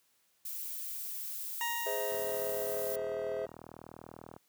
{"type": "noise", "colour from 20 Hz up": "violet", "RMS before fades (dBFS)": -40, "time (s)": [0.45, 2.96], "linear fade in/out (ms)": 5}
{"type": "tone with exponential decay", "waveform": "20% pulse", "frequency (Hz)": 938, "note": "A#5", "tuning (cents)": 11, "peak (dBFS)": -27, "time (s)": [1.61, 3.55], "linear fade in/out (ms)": 1, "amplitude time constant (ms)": 420}
{"type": "chord", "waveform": "triangle", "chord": "Ab augmented", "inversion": "none", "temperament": "just", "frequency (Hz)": [415.3, 519.1, 648.9], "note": ["Ab4", "C5", "E5"], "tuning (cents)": [0, -14, -27], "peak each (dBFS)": -36, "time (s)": [1.86, 3.46], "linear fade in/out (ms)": 5}
{"type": "click train", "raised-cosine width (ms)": 1, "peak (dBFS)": -32, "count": 91, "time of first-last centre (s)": [2.12, 4.364], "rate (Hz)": 40.1}
{"effects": ["white hiss -72 dBFS RMS until 4.48 s", "high-pass 80 Hz 12 dB/octave"]}